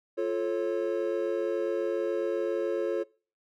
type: chord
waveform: triangle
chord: F augmented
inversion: none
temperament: just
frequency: 349.2 / 436.5 / 545.7 Hz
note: F4 / A4 / C#5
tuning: 0 / -14 / -27 cents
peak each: -29 dBFS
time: 0.17-3.04 s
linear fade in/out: 20 ms
effects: noise-tail reverb RT60 0.4 s tail -24 dB re dry